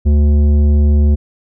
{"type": "tone with tanh clipping", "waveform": "sine", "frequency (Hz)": 73.42, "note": "D2", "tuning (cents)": 0, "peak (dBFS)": -9, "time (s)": [0.05, 1.16], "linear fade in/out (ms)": 20, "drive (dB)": 11, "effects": []}